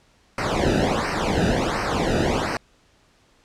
brown noise with flanger, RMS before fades -22 dBFS, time 0.38-2.57 s, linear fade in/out 2 ms, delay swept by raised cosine 0.28 to 0.94 ms, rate 1.4 Hz, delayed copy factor -0.95, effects pink hiss -59 dBFS RMS until 3.44 s + low-pass 7000 Hz 12 dB/octave

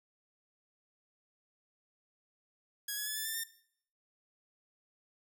5% pulse tone with pitch steps, 1661.2 / 1690.2 / 1719.8 / 1749.8 / 1780.4 / 1811.6 Hz, G#6 / G#6 / A6 / A6 / A6 / A#6, 0 / +30 / -40 / -10 / +20 / -50 cents, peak -25 dBFS, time 2.88-3.438 s, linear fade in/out 5 ms, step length 93 ms, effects noise-tail reverb RT60 0.6 s tail -17 dB re dry

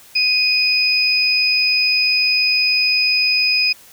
sine tone pair together, 2489 / 5013 Hz, D#7 / D#8, 0 / +12 cents, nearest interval octave, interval 1212 cents, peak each -16 dBFS, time 0.15-3.73 s, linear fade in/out 10 ms, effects white hiss -45 dBFS RMS until 3.92 s

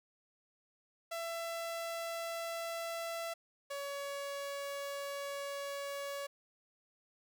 sawtooth tone pair in turn, 669 / 562.6 Hz, E5 / C#5, +25 / +26 cents, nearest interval minor third, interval 299 cents, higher first, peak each -34 / -35 dBFS, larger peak first, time 1.11-3.34 / 3.7-6.27 s, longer second, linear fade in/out 10 ms, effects none

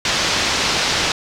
white low-pass noise, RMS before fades -19 dBFS, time 0.05-1.12 s, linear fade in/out 2 ms, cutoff 5600 Hz, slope 24 dB/octave, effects none

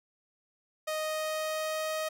sawtooth tone with pitch glide, 622.3 to 627.4 Hz, D#5 to D#5, 0 to +14 cents, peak -27 dBFS, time 0.87-2.09 s, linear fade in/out 10 ms, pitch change +14 cents, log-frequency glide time 1.02-1.93 s, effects none

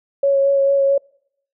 sine tone with vibrato, 553 Hz, C#5, 4 cents flat, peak -12 dBFS, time 0.23-0.98 s, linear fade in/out 5 ms, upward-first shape sine, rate 4.5 Hz, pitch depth 14 cents each way, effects noise-tail reverb RT60 0.7 s tail -25 dB re dry

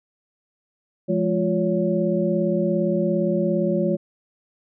sine tone cluster, 173.2 / 210.6 / 352.7 / 562 Hz, F3 / G#3 / F4 / C#5, -14 / +24 / +17 / +24 cents, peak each -24 dBFS, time 1.08-3.97 s, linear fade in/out 20 ms, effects none

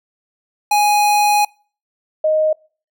square / sine tone pair in turn, 830.6 / 622.2 Hz, G#5 / D#5, 0 / 0 cents, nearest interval perfect fourth, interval 500 cents, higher first, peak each -12 dBFS, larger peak neither, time 0.71-1.45 / 2.24-2.53 s, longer first, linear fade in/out 5 ms, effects noise-tail reverb RT60 0.4 s tail -26 dB re dry

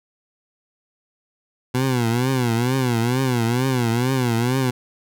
20% pulse tone with vibrato, 123.47 Hz, B2, in tune, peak -13 dBFS, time 1.74-4.71 s, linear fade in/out 10 ms, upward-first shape triangle, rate 2.2 Hz, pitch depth 160 cents each way, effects none

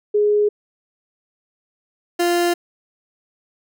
sine / 30% pulse tone pair in turn, 416.6 / 347.9 Hz, G#4 / F4, +5 / -7 cents, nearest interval minor third, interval 312 cents, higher first, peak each -13 dBFS, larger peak neither, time 0.14-0.49 / 2.19-2.54 s, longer neither, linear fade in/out 10 ms, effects none

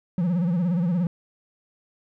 triangle tone with vibrato, 174.61 Hz, F3, in tune, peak -18 dBFS, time 0.18-1.07 s, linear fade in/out 2 ms, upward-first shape sine, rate 17 Hz, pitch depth 120 cents each way, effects none

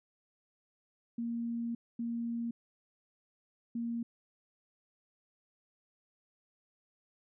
sine tone bursts at uneven times, 233.7 Hz, A#3, 5 cents sharp, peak -33 dBFS, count 3, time 1.18-1.75 / 1.99-2.51 / 3.75-4.03 s, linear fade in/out 5 ms, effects none

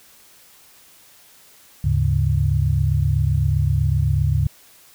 sine tone cluster, 75.7 / 103.5 / 140.5 Hz, D#2 / G#2 / C#3, -47 / -5 / +24 cents, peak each -20 dBFS, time 1.84-4.47 s, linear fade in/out 5 ms, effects white hiss -50 dBFS RMS until 4.94 s

